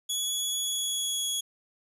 20% pulse tone with pitch glide, 3377 to 3344 Hz, G#7 to G#7, +28 to +11 cents, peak -22 dBFS, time 0.09-1.41 s, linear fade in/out 10 ms, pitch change -17 cents, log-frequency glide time 0.54-1.28 s, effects none

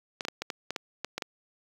clicks, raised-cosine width 0.2 ms, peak -15 dBFS, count 10, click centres 0.208 / 0.251 / 0.284 / 0.42 / 0.502 / 0.706 / 0.762 / 1.046 / 1.18 / 1.222 s, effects high-pass 100 Hz 12 dB/octave + 7-bit

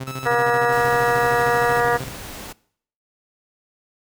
sawtooth tone with tremolo, 131.9 Hz, C3, 14 cents sharp, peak -23 dBFS, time 0-2.09 s, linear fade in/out 10 ms, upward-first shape square, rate 13 Hz, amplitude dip 65%
sawtooth tone, 1308 Hz, E6, 14 cents flat, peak -29 dBFS, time 0.07-1.8 s, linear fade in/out 0 ms
harmonic tone, 238.8 Hz, A#3, 42 cents sharp, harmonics 2 / 3 / 4 / 5 / 6 / 7 / 8, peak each -21 / -23 / -24 / -25 / -26 / -26 / -27 dBFS, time 0.25-1.98 s, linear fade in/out 20 ms
pink noise, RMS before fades -35 dBFS, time 0.72-2.53 s, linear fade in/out 10 ms
effects noise-tail reverb RT60 0.6 s tail -22 dB re dry

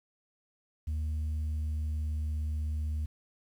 sine tone with pitch glide, 76.9 to 76.32 Hz, D#2 to D#2, -20 to -33 cents, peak -27 dBFS, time 0.87-3.06 s, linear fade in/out 10 ms, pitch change -13 cents, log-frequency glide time 1.3-2.34 s, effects tanh soft clip ceiling -29 dBFS + 10-bit

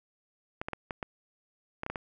clicks, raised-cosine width 0.5 ms, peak -19 dBFS, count 9, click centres 0.615 / 0.685 / 0.733 / 0.908 / 1.028 / 1.834 / 1.864 / 1.9 / 1.958 s, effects none

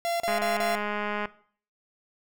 45% pulse tone bursts, 684 Hz, F5, 36 cents flat, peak -26 dBFS, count 4, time 0.05-0.752 s, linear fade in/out 0 ms, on 150 ms, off 34 ms
click train, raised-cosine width 0.5 ms, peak -16 dBFS, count 204, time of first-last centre 0.28-1.256 s, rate 208 Hz
effects noise-tail reverb RT60 0.5 s tail -18 dB re dry

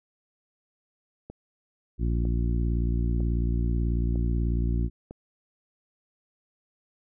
click train, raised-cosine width 2 ms, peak -26 dBFS, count 5, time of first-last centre 1.3-5.11 s, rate 1.05 Hz
harmonic tone, 58.27 Hz, A#1, in tune, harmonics 1 / 2 / 3 / 4 / 5 / 6, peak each -24 / -30 / -34 / -36 / -38 / -40 dBFS, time 1.98-4.9 s, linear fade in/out 50 ms
effects none

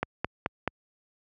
click train, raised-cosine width 0.5 ms, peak -11 dBFS, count 4, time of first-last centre 0.03-0.677 s, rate 4.64 Hz, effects high-pass 60 Hz 12 dB/octave

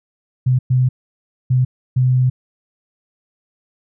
sine tone bursts at uneven times, 127.5 Hz, C3, 44 cents flat, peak -11 dBFS, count 4, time 0.46-0.59 / 0.7-0.89 / 1.5-1.65 / 1.96-2.3 s, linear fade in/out 10 ms, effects none

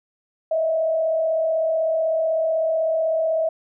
sine tone with frequency modulation, 644 Hz, E5, 41 cents flat, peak -18 dBFS, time 0.51-3.49 s, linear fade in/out 5 ms, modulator 36 Hz, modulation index 0.5, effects none

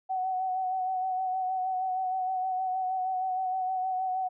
sine tone with vibrato, 748 Hz, F#5, 19 cents sharp, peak -27 dBFS, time 0.09-4.29 s, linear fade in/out 20 ms, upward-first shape sine, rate 6.4 Hz, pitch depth 28 cents each way, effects none

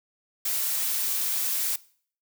blue noise, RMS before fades -27 dBFS, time 0.45-1.76 s, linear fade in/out 5 ms, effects noise-tail reverb RT60 0.5 s tail -20 dB re dry

